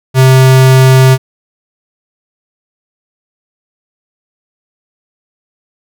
square tone, 131 Hz, C3, 2 cents sharp, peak -3 dBFS, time 0.14-1.18 s, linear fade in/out 50 ms, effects none

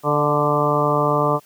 harmonic tone with a mistuned harmonic, 146.83 Hz, D3, in tune, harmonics 1 / 2 / 3 / 4 / 5 / 6 / 7 / 8, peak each -23 / -26 / -23 / -22 / -27 / -26 / -24 / -22 dBFS, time 0.03-1.4 s, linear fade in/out 50 ms, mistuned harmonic 4, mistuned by +25 cents, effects white hiss -53 dBFS RMS until 1.45 s + high-pass 80 Hz 12 dB/octave

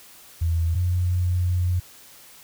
sine tone pair in turn, 83 / 89.45 Hz, E2 / F2, +12 / +42 cents, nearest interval minor second, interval 130 cents, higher second, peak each -19 dBFS, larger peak neither, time 0.41-0.75 / 0.75-1.8 s, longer second, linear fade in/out 10 ms, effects white hiss -48 dBFS RMS until 2.43 s

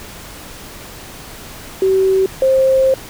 sine tone pair in turn, 381.8 / 528.8 Hz, G4 / C5, -46 / +18 cents, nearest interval tritone, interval 564 cents, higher second, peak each -10 / -9 dBFS, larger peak second, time 1.82-2.26 / 2.42-2.94 s, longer second, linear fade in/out 2 ms, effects pink hiss -34 dBFS RMS until 3.09 s

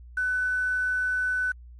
sine tone with quantisation, 1500 Hz, F#6, 23 cents sharp, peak -23 dBFS, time 0.17-1.52 s, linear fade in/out 5 ms, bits 8, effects added 60 Hz sine -43 dBFS peak until 1.79 s + MP3 48 kbps

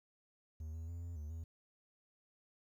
triangle tone with pitch steps, 78.4 / 81.4 / 85.1 / 85.7 / 75.5 / 81.9 Hz, D#2 / E2 / F2 / F2 / D2 / E2, +14 / -21 / -44 / -32 / +48 / -11 cents, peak -40 dBFS, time 0.6-1.44 s, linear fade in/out 5 ms, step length 140 ms, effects 12-bit

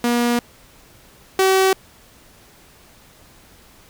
sawtooth tone pair in turn, 239.4 / 381.1 Hz, A#3 / G4, +46 / -49 cents, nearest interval minor sixth, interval 805 cents, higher second, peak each -12 / -9 dBFS, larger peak second, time 0.04-0.39 / 1.39-1.73 s, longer first, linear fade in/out 2 ms, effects pink hiss -49 dBFS RMS until 3.89 s

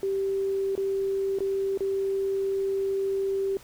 sine tone with dropouts, 390 Hz, G4, 9 cents flat, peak -24 dBFS, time 0.03-3.57 s, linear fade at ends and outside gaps 1 ms, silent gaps 0.753-0.777 / 1.387-1.405 / 1.775-1.806 s, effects pink hiss -51 dBFS RMS until 3.63 s

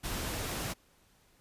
pink noise, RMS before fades -36 dBFS, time 0.03-0.74 s, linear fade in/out 20 ms, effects pink hiss -66 dBFS RMS until 1.4 s + resampled to 32000 Hz

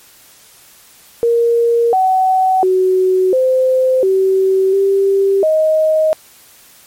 sine tone with pitch steps, 468.1 / 753 / 372.7 / 517 / 381.8 / 392.1 / 627 Hz, A#4 / F#5 / F#4 / C5 / G4 / G4 / D#5, +7 / +30 / +13 / -21 / -46 / 0 / +13 cents, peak -9 dBFS, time 1.23-6.13 s, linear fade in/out 0 ms, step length 700 ms, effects white hiss -44 dBFS RMS until 6.86 s + MP3 64 kbps

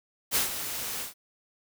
white noise with ADSR envelope, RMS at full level -24 dBFS, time 0.31-1.14 s, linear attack 46 ms, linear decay 130 ms, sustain -10 dB, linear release 130 ms, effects none

